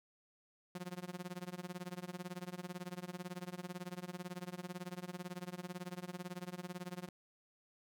sawtooth tone with tremolo, 179.2 Hz, F3, 45 cents sharp, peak -36 dBFS, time 0.75-7.09 s, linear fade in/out 2 ms, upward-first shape sine, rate 18 Hz, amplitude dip 95%, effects none

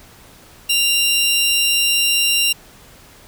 sawtooth tone pair together, 2785 / 3939 Hz, F7 / B7, -5 / -5 cents, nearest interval tritone, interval 600 cents, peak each -11 / -22 dBFS, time 0.69-2.53 s, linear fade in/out 10 ms, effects pink hiss -45 dBFS RMS until 3.27 s

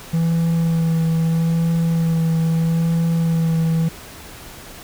triangle tone with vibrato, 164.6 Hz, E3, 2 cents flat, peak -13 dBFS, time 0.13-3.89 s, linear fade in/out 10 ms, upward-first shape sine, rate 0.78 Hz, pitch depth 17 cents each way, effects pink hiss -38 dBFS RMS until 4.83 s

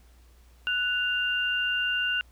sine tone pair together, 1480 / 2794 Hz, F#6 / F7, 0 / 0 cents, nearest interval major seventh, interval 1100 cents, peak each -27 dBFS, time 0.67-2.21 s, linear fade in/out 0 ms, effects added 60 Hz sine -53 dBFS peak until 2.31 s + pink hiss -63 dBFS RMS until 2.31 s

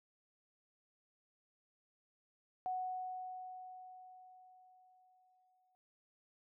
sine tone with exponential decay, 740 Hz, F#5, in tune, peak -35 dBFS, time 2.66-5.75 s, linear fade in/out 0 ms, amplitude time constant 670 ms, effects none

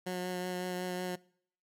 15% pulse tone with vibrato, 181.3 Hz, F#3, 35 cents flat, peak -28 dBFS, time 0.06-1.16 s, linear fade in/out 10 ms, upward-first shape triangle, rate 5.4 Hz, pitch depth 16 cents each way, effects noise-tail reverb RT60 0.6 s tail -23 dB re dry

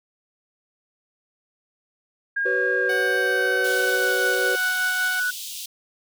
sine tone with pitch glide, 1622 to 1478.8 Hz, G#6 to F#6, -41 to -1 cents, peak -21 dBFS, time 2.36-5.31 s, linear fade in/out 10 ms, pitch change -160 cents, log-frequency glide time 2.77-4.13 s
triangle chord, F# suspended fourth, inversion none, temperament equal with one note detuned, 379.1 / 493.9 / 554.4 Hz, F#4 / B4 / C#5, +42 / 0 / 0 cents, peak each -25 / -24 / -29 dBFS, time 2.45-4.56 s, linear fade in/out 10 ms
10% pulse tone, 742 Hz, F#5, 5 cents sharp, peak -22 dBFS, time 2.89-5.2 s, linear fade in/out 5 ms
pink high-pass noise, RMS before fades -34 dBFS, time 3.64-5.66 s, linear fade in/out 5 ms, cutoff 2900 Hz, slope 48 dB/octave
effects none

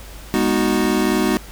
square chord, G# minor seventh, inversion none, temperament equal with one note detuned, 206 / 246.9 / 311.1 / 370 Hz, G#3 / B3 / D#4 / F#4, -14 / 0 / 0 / 0 cents, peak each -22 dBFS, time 0.34-1.37 s, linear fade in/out 0 ms, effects added 50 Hz sine -37 dBFS peak until 1.51 s + pink hiss -40 dBFS RMS until 1.51 s

